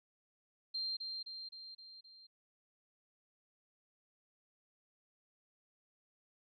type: tone with echo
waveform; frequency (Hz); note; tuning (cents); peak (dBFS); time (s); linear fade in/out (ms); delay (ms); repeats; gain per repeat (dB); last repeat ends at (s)
sine; 4173; C8; -5; -36; 0.74-0.97; 10; 260; 5; -4; 2.27
effects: none